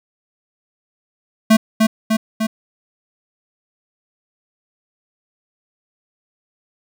square tone with echo, 220 Hz, A3, in tune, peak -8 dBFS, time 1.5-1.57 s, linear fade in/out 10 ms, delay 300 ms, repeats 3, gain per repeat -3 dB, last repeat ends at 2.47 s, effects none

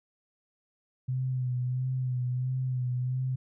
sine tone with vibrato, 127.1 Hz, C3, 50 cents flat, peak -27 dBFS, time 1.08-3.36 s, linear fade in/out 10 ms, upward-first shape sine, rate 1.5 Hz, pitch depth 36 cents each way, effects none

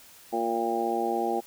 harmonic tone with a mistuned harmonic, 116.54 Hz, A#2, in tune, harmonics 2 / 3 / 4 / 5 / 6 / 7, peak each -35 / -30 / -33 / -37 / -33 / -29 dBFS, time 0.32-1.41 s, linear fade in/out 20 ms, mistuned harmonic 7, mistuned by -35 cents, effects white hiss -52 dBFS RMS until 1.46 s

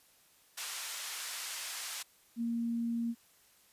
white band-pass noise, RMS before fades -41 dBFS, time 0.57-2.03 s, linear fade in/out 10 ms, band 1000 to 9200 Hz, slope 12 dB/octave
sine tone, 233.1 Hz, A#3, in tune, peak -31 dBFS, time 2.36-3.15 s, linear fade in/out 50 ms
effects white hiss -65 dBFS RMS until 3.72 s + resampled to 32000 Hz

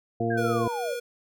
harmonic tone, 115.5 Hz, A#2, 16 cents flat, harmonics 1 / 2 / 3 / 4 / 6, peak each -30 / -30 / -30 / -30 / -30 dBFS, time 0.2-0.68 s, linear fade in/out 5 ms
sine linear sweep, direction down, 1654 to 485.6 Hz, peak -30 dBFS, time 0.3-0.96 s, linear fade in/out 10 ms
square tone with tremolo, 480.1 Hz, B4, 49 cents flat, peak -30 dBFS, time 0.37-1 s, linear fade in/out 10 ms, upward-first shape sine, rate 2.4 Hz, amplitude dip 30%
effects none

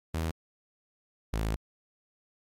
sawtooth tone pair in turn, 80.9 / 54.28 Hz, E2 / A1, -32 / -23 cents, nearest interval perfect fifth, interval 691 cents, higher first, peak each -25 / -24 dBFS, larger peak second, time 0.14-0.31 / 1.33-1.56 s, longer second, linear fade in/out 5 ms, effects MP3 64 kbps

